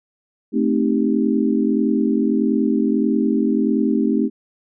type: chord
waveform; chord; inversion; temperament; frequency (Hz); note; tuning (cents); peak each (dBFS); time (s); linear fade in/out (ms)
sine; A half-diminished seventh; none; equal with one note detuned; 220 / 261.6 / 311.1 / 393.6; A3 / C4 / Eb4 / G4; 0 / 0 / 0 / +7; -19 / -20 / -21 / -24; 0.52-4.3; 50
effects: none